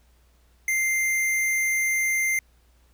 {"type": "tone", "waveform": "square", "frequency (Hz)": 2093, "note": "C7", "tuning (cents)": 0, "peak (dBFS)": -22, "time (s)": [0.68, 2.39], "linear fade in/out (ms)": 2, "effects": ["added 60 Hz sine -57 dBFS peak until 2.93 s", "pink hiss -65 dBFS RMS until 2.93 s"]}